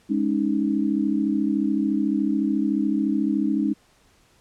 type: chord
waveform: sine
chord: Ab suspended fourth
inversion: none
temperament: equal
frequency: 207.7 / 277.2 / 311.1 Hz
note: Ab3 / Db4 / Eb4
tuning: 0 / 0 / 0 cents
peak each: -24 dBFS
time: 0.09-3.74 s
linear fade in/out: 20 ms
effects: pink hiss -59 dBFS RMS until 4.4 s + low-pass 10000 Hz 12 dB/octave